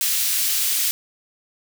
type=high-pass noise; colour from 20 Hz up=white; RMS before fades=-21 dBFS; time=0.01-0.91 s; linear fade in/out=0 ms; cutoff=2600 Hz; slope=12 dB/octave; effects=none